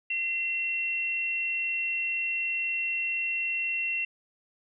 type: tone pair together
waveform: sine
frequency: 2056 / 2721 Hz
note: C7 / F7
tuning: -31 / -46 cents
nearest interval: perfect fourth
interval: 485 cents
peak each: -38 / -27 dBFS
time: 0.1-4.05 s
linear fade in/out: 5 ms
effects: none